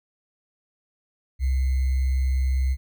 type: tone with sample-and-hold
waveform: sine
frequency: 65.41 Hz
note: C2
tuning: in tune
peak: -19 dBFS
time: 1.39-2.77 s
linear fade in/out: 50 ms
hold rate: 2100 Hz
effects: none